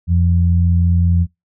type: tone pair together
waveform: sine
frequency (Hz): 86.5 / 171.71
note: F2 / F3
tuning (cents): -16 / -29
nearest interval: octave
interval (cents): 1187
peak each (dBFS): -11 / -18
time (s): 0.07-1.27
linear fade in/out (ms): 50
effects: noise-tail reverb RT60 0.2 s tail -25 dB re dry